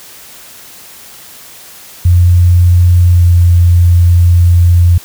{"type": "tone with pitch glide", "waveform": "sine", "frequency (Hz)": [88.2, 87.09], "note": ["F2", "F2"], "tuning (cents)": [18, -4], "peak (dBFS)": -3, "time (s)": [2.05, 4.98], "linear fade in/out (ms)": 5, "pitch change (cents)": -22, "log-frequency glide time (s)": [3.11, 3.22], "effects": ["white hiss -34 dBFS RMS until 5.04 s"]}